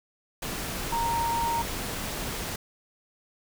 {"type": "tone in noise", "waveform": "sine", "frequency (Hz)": 929, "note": "A#5", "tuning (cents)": -6, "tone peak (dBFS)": -25, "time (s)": [0.92, 1.62], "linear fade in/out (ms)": 5, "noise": "pink", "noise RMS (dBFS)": -33, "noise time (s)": [0.42, 2.56], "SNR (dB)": 5, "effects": []}